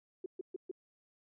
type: tone bursts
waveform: sine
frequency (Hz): 370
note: F#4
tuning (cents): 0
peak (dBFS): -37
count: 4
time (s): 0.24-0.714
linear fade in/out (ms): 5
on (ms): 21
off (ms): 130
effects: none